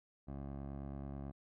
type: tone with low-pass filter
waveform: 15% pulse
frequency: 69.3 Hz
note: C#2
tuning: in tune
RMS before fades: -45 dBFS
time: 0.27-1.32 s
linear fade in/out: 20 ms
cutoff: 800 Hz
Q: 0.82
effects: none